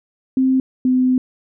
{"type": "tone pair in turn", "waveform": "sine", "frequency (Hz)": [261.6, 255.2], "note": ["C4", "C4"], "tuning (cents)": [0, -43], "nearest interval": "unison", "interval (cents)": 43, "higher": "first", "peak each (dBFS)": -12, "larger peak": "neither", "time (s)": [[0.37, 0.6], [0.85, 1.18]], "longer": "second", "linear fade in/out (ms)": 2, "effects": []}